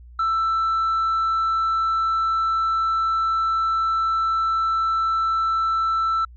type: tone with tanh clipping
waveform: sine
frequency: 1328 Hz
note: E6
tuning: 12 cents sharp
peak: -19 dBFS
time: 0.19-6.25 s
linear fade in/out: 5 ms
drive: 1 dB
effects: added 60 Hz sine -41 dBFS peak until 6.36 s